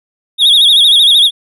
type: tone with vibrato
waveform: triangle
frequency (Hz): 3520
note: A7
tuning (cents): 0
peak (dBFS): -3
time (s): 0.38-1.31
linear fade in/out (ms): 50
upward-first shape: sine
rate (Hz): 13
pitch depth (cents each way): 130
effects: none